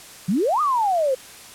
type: exponential two-way sweep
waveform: sine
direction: up then down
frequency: 164.7 to 1255 to 502 Hz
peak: -17 dBFS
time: 0.28-1.15 s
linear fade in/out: 10 ms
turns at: 0.61 s
effects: white hiss -42 dBFS RMS until 1.54 s + low-pass 11000 Hz 12 dB/octave